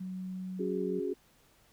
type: tone with pitch glide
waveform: sine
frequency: 185.7 to 184.42 Hz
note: F#3 to F#3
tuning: +7 to -5 cents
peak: -36 dBFS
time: 0-1 s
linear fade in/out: 10 ms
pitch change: -12 cents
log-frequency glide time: 0.74-0.85 s
type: chord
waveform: sine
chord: C# suspended fourth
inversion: none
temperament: equal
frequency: 277.2 / 370 / 415.3 Hz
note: C#4 / F#4 / G#4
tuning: 0 / 0 / 0 cents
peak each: -38 / -34 / -35 dBFS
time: 0.59-1.14 s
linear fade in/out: 10 ms
effects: pink hiss -65 dBFS RMS until 1.72 s